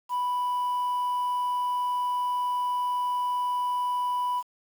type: tone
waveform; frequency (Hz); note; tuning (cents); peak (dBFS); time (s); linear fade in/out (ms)
sine; 987.8; B5; 0; -22; 0.09-4.43; 50
effects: tanh soft clip ceiling -24 dBFS + 8-bit